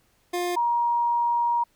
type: tone pair in turn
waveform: 25% pulse / sine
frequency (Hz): 353.3 / 947.3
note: F4 / A#5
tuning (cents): +20 / +28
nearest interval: octave + perfect fourth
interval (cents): 1708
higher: second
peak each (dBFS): -21 / -20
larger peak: second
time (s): 0.33-0.56 / 0.56-1.64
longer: second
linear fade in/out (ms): 10
effects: pink hiss -65 dBFS RMS until 1.75 s